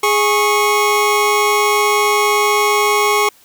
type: tone pair together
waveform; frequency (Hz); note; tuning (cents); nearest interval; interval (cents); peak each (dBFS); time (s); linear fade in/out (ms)
25% pulse; 415.3 / 1099.8; G#4 / C#6; 0 / -14; octave + perfect fourth; 1686; -11; 0.03-3.29; 5
effects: white hiss -49 dBFS RMS until 3.44 s